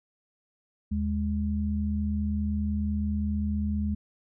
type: tone pair together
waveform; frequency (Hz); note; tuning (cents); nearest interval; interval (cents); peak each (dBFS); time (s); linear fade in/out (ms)
sine; 77.78 / 207.6; D#2 / G#3; 0 / 0; octave + perfect fourth; 1700; -28; 0.91-3.95; 10
effects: none